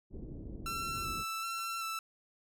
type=low-pass noise; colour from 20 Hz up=pink; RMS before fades=-44 dBFS; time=0.1-1.25 s; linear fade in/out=50 ms; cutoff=400 Hz; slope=24 dB/octave
type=tone with vibrato; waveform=sawtooth; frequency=1336 Hz; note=E6; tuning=23 cents sharp; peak=-32 dBFS; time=0.66-1.99 s; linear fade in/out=2 ms; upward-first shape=square; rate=1.3 Hz; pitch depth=16 cents each way
effects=none